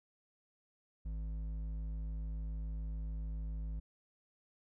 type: tone with hard clipping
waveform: sine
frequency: 53.5 Hz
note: A1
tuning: 48 cents flat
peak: -39 dBFS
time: 1.05-3.8 s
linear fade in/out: 10 ms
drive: 7 dB
effects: none